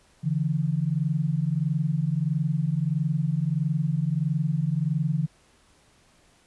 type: tone pair together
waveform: sine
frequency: 143.27 / 164.81 Hz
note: D3 / E3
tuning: -43 / 0 cents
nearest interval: major second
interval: 243 cents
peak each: -25 dBFS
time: 0.23-5.27 s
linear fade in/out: 20 ms
effects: pink hiss -60 dBFS RMS until 6.46 s + resampled to 24000 Hz